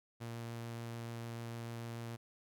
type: tone with vibrato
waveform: sawtooth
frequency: 116.54 Hz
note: A#2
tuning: in tune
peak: -38 dBFS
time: 0.2-2.17 s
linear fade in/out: 20 ms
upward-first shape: triangle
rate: 6.8 Hz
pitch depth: 10 cents each way
effects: none